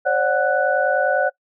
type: tone cluster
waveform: sine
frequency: 536 / 586 / 736 / 1485 Hz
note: C5 / D5 / F#5 / F#6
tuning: +42 / -4 / -9 / +6 cents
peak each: -21 dBFS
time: 0.05-1.3 s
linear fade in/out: 20 ms
effects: noise-tail reverb RT60 0.1 s tail -23 dB re dry